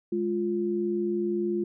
sine tone pair together, 207.7 / 349.3 Hz, G#3 / F4, 0 / 0 cents, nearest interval major sixth, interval 900 cents, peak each -30 / -26 dBFS, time 0.12-1.64 s, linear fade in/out 5 ms, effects none

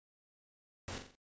pink noise with echo, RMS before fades -43 dBFS, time 0.88-0.98 s, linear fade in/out 0 ms, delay 43 ms, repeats 4, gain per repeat -6 dB, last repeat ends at 1.152 s, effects noise-tail reverb RT60 0.1 s tail -26 dB re dry + resampled to 16000 Hz

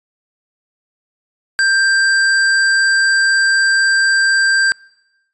sine tone with sample-and-hold, 1581 Hz, G6, 14 cents sharp, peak -10 dBFS, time 1.59-4.72 s, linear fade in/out 0 ms, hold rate 6300 Hz, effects noise-tail reverb RT60 1.0 s tail -26 dB re dry + resampled to 22050 Hz

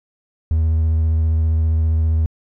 triangle tone with vibrato, 80 Hz, D#2, 49 cents sharp, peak -11 dBFS, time 0.51-2.26 s, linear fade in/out 0 ms, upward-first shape square, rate 15 Hz, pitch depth 15 cents each way, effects tanh soft clip ceiling -7 dBFS

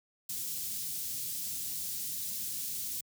white band-stop noise, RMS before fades -37 dBFS, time 0.29-3.01 s, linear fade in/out 5 ms, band 180 to 5000 Hz, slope 12 dB/octave, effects high-pass 100 Hz 12 dB/octave

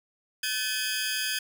sawtooth tone cluster, 1530 / 1735 / 2532 / 3252 / 4858 Hz, G6 / A6 / D#7 / G#7 / D#8, -42 / -25 / +30 / -37 / -42 cents, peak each -31 dBFS, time 0.43-1.39 s, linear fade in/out 5 ms, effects none

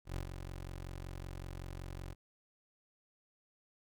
20% pulse tone with ADSR envelope, 45.31 Hz, F#1, 36 cents flat, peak -31 dBFS, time 0.05-2.15 s, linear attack 110 ms, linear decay 98 ms, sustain -7 dB, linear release 34 ms, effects none

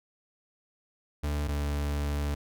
40% pulse tone pair in turn, 73.42 / 72.53 Hz, D2 / D2, 0 / -21 cents, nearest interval unison, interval 21 cents, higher first, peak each -27 dBFS, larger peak neither, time 1.23-1.48 / 1.48-2.35 s, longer second, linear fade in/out 10 ms, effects none

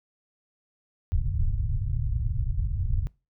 pink low-pass noise, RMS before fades -26 dBFS, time 1.12-3.07 s, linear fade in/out 0 ms, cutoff 130 Hz, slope 48 dB/octave, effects noise-tail reverb RT60 0.3 s tail -24 dB re dry

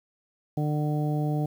harmonic tone, 150 Hz, D3, 37 cents sharp, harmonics 1 / 2 / 3 / 4 / 5, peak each -25 / -31 / -37 / -38 / -36 dBFS, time 0.57-1.46 s, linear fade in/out 5 ms, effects 9-bit

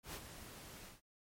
pink noise with ADSR envelope, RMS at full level -44 dBFS, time 0.03-1.01 s, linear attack 110 ms, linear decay 53 ms, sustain -9 dB, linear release 150 ms, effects MP3 64 kbps

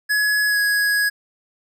square tone with pitch glide, 1689 to 1664.8 Hz, G#6 to G#6, +29 to +4 cents, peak -17 dBFS, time 0.09-1.1 s, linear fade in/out 20 ms, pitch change -25 cents, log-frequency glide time 0.47-0.58 s, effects none

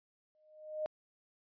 sine tone with exponential growth, 616 Hz, D#5, 17 cents flat, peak -31 dBFS, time 0.35-0.86 s, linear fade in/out 0 ms, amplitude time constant 110 ms, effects resampled to 11025 Hz

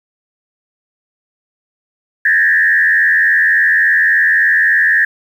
sine tone with frequency modulation, 1760 Hz, A6, in tune, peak -8 dBFS, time 2.25-5.05 s, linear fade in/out 5 ms, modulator 83.5 Hz, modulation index 1.4, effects 7-bit

